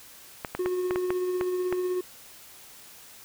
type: clicks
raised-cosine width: 0.5 ms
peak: -15 dBFS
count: 8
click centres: 0.448 / 0.55 / 0.66 / 0.909 / 0.959 / 1.105 / 1.411 / 1.726 s
type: tone with tremolo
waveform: triangle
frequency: 363.6 Hz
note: F#4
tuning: 30 cents flat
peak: -22 dBFS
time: 0.59-2.01 s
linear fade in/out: 5 ms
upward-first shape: triangle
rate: 16 Hz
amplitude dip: 35%
effects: white hiss -49 dBFS RMS until 3.24 s